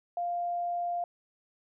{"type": "tone", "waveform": "sine", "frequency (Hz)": 698.5, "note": "F5", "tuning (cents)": 0, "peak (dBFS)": -29, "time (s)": [0.17, 1.04], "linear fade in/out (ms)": 2, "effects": []}